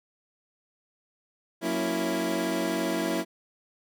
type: chord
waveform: 25% pulse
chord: F# dominant seventh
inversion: none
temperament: equal with one note detuned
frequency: 183.51 / 233.1 / 277.2 / 329.6 Hz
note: F#3 / A#3 / C#4 / E4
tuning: -14 / 0 / 0 / 0 cents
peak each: -30 / -30 / -30 / -25 dBFS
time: 1.61-3.25 s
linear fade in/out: 50 ms
effects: none